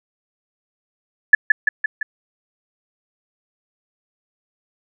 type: tone with echo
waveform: sine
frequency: 1726 Hz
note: A6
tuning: 34 cents flat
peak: -3 dBFS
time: 1.33-1.35 s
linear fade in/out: 5 ms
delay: 170 ms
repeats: 4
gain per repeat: -4 dB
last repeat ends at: 2.03 s
effects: none